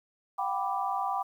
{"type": "chord", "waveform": "sine", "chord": "G major seventh", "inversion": "third", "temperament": "equal with one note detuned", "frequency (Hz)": [723.9, 784, 987.8, 1174.7], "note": ["F#5", "G5", "B5", "D6"], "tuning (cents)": [-38, 0, 0, 0], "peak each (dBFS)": [-37, -31, -34, -34], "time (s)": [0.38, 1.23], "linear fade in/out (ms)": 10, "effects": ["10-bit"]}